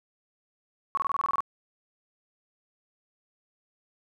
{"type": "tone bursts", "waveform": "sine", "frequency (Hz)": 1112, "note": "C#6", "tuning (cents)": 5, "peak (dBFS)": -23, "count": 10, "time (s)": [0.95, 1.405], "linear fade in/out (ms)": 0, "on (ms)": 23, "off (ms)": 25, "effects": []}